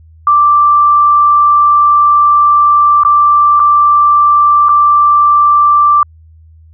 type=tone with dropouts; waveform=sine; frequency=1174.7 Hz; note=D6; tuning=in tune; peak=-4 dBFS; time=0.27-6.03 s; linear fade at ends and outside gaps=2 ms; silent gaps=3.035-3.049 / 3.596-3.6 / 4.686-4.691 s; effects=added 80 Hz sine -37 dBFS peak until 6.73 s